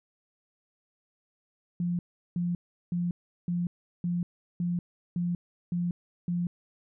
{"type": "tone bursts", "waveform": "sine", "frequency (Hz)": 174.61, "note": "F3", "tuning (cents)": 0, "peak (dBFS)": -26, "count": 9, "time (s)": [1.8, 6.47], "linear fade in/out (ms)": 2, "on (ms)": 190, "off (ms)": 370, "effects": []}